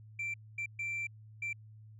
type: tone bursts at uneven times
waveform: sine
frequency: 2349 Hz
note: D7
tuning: in tune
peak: -32 dBFS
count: 4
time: 0.19-0.34 / 0.58-0.66 / 0.79-1.07 / 1.42-1.53 s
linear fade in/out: 5 ms
effects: tanh soft clip ceiling -33 dBFS + added 108 Hz sine -51 dBFS peak until 1.99 s